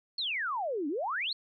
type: exponential two-way sweep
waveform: sine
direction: down then up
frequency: 4440 to 272.5 to 4440 Hz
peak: -30 dBFS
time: 0.18-1.33 s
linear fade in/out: 5 ms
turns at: 0.88 s
effects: none